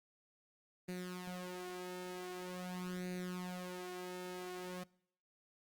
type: tone with flanger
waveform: sawtooth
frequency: 181.1 Hz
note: F#3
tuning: 37 cents flat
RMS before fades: -44 dBFS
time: 0.88-4.84 s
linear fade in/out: 10 ms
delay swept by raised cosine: 0.46 to 3.26 ms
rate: 0.45 Hz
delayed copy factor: +0.75
effects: noise-tail reverb RT60 0.7 s tail -24 dB re dry + Opus 32 kbps